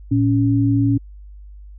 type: tone pair together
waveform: sine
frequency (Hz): 113.54 / 279.4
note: A#2 / C#4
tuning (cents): -45 / +14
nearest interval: octave + major third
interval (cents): 1559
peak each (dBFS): -16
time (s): 0.11-0.98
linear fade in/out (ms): 10
effects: added 50 Hz sine -36 dBFS peak until 1.78 s